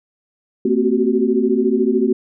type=tone cluster; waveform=sine; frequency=225.9 / 258.6 / 368.5 / 382.2 Hz; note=A3 / C4 / F#4 / G4; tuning=+46 / -20 / -7 / -44 cents; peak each=-19 dBFS; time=0.65-2.13 s; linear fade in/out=5 ms; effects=none